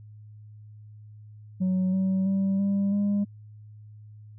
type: tone with pitch steps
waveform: sine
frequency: 185.8 / 189.92 / 194.14 / 198.45 / 202.9 Hz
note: F#3 / F#3 / G3 / G3 / G#3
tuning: +7 / +45 / -16 / +22 / -40 cents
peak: -19 dBFS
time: 1.6-3.25 s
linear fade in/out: 20 ms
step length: 330 ms
effects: tanh soft clip ceiling -21 dBFS + added 106 Hz sine -44 dBFS peak until 4.38 s